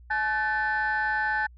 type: tone cluster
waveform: sine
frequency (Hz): 854 / 1514 / 1764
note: G#5 / F#6 / A6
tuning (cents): +48 / +39 / +4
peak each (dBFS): -27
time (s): 0.1-1.47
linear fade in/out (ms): 10
effects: tanh soft clip ceiling -18 dBFS + added 60 Hz sine -47 dBFS peak until 1.57 s